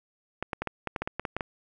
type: clicks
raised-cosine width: 0.5 ms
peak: -15 dBFS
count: 12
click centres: 0.426 / 0.532 / 0.62 / 0.673 / 0.873 / 0.962 / 1.02 / 1.075 / 1.196 / 1.252 / 1.366 / 1.408 s
effects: none